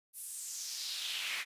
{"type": "noise with high-pass filter sweep", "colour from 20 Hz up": "brown", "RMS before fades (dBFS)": -40, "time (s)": [0.13, 1.45], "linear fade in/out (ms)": 50, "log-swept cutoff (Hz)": [11000, 2100], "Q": 2.8, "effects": ["resampled to 32000 Hz"]}